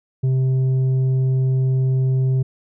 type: tone with tanh clipping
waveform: sine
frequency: 130.81 Hz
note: C3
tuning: in tune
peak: -16 dBFS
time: 0.23-2.43 s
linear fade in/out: 10 ms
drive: 5 dB
effects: none